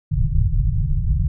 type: low-pass noise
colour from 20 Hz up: pink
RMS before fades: -18 dBFS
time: 0.11-1.28 s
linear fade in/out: 5 ms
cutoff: 160 Hz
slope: 96 dB/octave
effects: none